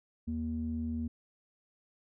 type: tone with low-pass filter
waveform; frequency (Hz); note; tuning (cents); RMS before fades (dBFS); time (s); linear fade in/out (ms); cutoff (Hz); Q
square; 78.6; D#2; +18; -35; 0.27-1.08; 10; 220; 7.8
effects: none